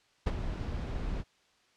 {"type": "noise with ADSR envelope", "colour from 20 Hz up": "brown", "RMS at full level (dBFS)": -24, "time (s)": [0.26, 1.24], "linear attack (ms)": 11, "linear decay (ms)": 35, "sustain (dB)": -11, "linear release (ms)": 40, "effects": ["white hiss -67 dBFS RMS until 1.76 s", "low-pass 5000 Hz 12 dB/octave"]}